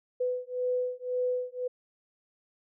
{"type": "beating tone pair", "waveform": "sine", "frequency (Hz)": [498.7, 500.6], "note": ["B4", "B4"], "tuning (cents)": [17, 23], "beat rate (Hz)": 1.9, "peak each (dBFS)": -31, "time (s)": [0.2, 1.68], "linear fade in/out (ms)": 10, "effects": []}